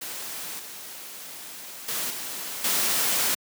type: noise with level steps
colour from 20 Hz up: white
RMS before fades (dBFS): -35 / -40 / -29 / -34 / -24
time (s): 0.01-3.35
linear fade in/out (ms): 10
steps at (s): 0.59 / 1.88 / 2.1 / 2.64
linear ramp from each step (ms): 5
effects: high-pass 150 Hz 12 dB/octave